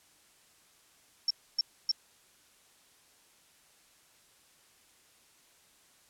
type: tone bursts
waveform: sine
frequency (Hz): 5440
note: F8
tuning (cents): -46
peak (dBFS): -24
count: 3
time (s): 1.28-1.915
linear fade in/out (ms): 2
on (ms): 25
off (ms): 280
effects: white hiss -63 dBFS RMS until 6.09 s + low-pass 11000 Hz 12 dB/octave